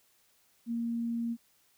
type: tone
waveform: sine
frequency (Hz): 233.1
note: A#3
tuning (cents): 0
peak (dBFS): -30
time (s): 0.66-1.37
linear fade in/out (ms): 50
effects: white hiss -68 dBFS RMS until 1.77 s